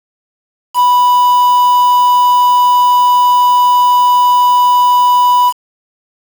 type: tone with quantisation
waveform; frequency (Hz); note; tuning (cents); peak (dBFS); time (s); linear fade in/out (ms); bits
triangle; 986; B5; -3; -4; 0.74-5.53; 50; 4
effects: none